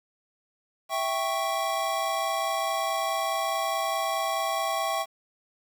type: chord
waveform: square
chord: C# diminished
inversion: first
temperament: equal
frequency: 659.3 / 784 / 1108.7 Hz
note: E5 / G5 / C#6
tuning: 0 / 0 / 0 cents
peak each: -31 dBFS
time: 0.89-5.06 s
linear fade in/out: 50 ms
effects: 9-bit